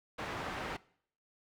white low-pass noise, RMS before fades -40 dBFS, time 0.18-0.77 s, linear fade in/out 10 ms, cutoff 1600 Hz, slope 12 dB/octave, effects noise-tail reverb RT60 0.6 s tail -21 dB re dry

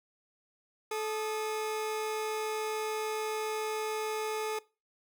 30% pulse tone pair together, 433.5 / 1233.6 Hz, A4 / D#6, -26 / -15 cents, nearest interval octave + tritone, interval 1811 cents, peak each -30 / -38 dBFS, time 0.91-4.59 s, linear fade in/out 5 ms, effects noise-tail reverb RT60 0.3 s tail -21 dB re dry

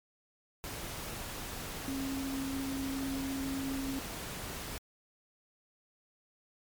sine tone in noise, 270 Hz, C#4, 45 cents flat, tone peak -34 dBFS, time 1.88-3.99 s, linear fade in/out 0 ms, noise pink, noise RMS -41 dBFS, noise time 0.64-4.78 s, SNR +4 dB, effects MP3 96 kbps

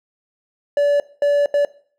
triangle tone bursts at uneven times, 576 Hz, D5, 34 cents flat, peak -11 dBFS, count 3, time 0.77-1 / 1.22-1.46 / 1.54-1.65 s, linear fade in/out 2 ms, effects noise-tail reverb RT60 0.5 s tail -19 dB re dry

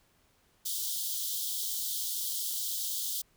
white high-pass noise, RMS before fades -34 dBFS, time 0.65-3.22 s, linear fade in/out 10 ms, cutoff 3100 Hz, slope 96 dB/octave, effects pink hiss -68 dBFS RMS until 3.36 s

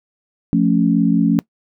sine chord, F augmented, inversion none, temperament equal, 174.61 / 220 / 277.2 Hz, F3 / A3 / C#4, 0 / 0 / 0 cents, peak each -16 dBFS, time 0.53-1.39 s, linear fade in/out 0 ms, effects noise-tail reverb RT60 0.1 s tail -22 dB re dry

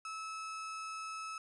35% pulse tone, 1300 Hz, E6, 24 cents flat, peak -39 dBFS, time 0.05-1.38 s, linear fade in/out 2 ms, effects resampled to 24000 Hz + 12-bit

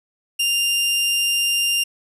sawtooth tone, 2794 Hz, F7, in tune, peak -14 dBFS, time 0.39-1.84 s, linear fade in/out 10 ms, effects resampled to 32000 Hz

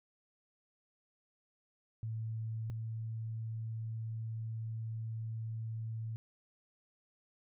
sine tone pair in turn, 111.5 / 112.05 Hz, A2 / A2, +23 / +32 cents, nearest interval unison, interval 9 cents, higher second, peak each -36 / -37 dBFS, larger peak first, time 2.03-2.7 / 2.7-6.16 s, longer second, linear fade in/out 0 ms, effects none

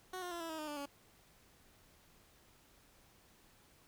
15% pulse tone with pitch steps, 370 / 356.2 / 342.8 / 330 / 317.7 / 305.8 / 294.3 / 283.3 Hz, F#4 / F4 / F4 / E4 / D#4 / D#4 / D4 / C#4, 0 / +34 / -32 / +2 / +36 / -30 / +4 / +38 cents, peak -35 dBFS, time 0.13-0.858 s, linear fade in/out 5 ms, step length 91 ms, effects pink hiss -66 dBFS RMS until 3.87 s

